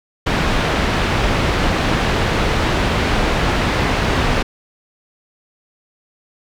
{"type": "low-pass noise", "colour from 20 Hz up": "pink", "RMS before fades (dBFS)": -17, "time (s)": [0.26, 4.43], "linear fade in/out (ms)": 10, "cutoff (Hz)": 3200, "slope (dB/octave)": 12, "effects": []}